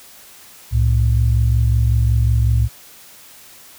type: tone pair together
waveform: sine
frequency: 66.66 / 112.1 Hz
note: C2 / A2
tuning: +33 / +33 cents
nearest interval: major sixth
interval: 900 cents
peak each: -14 dBFS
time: 0.71-2.69 s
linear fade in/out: 50 ms
effects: tanh soft clip ceiling -5 dBFS + white hiss -43 dBFS RMS until 3.78 s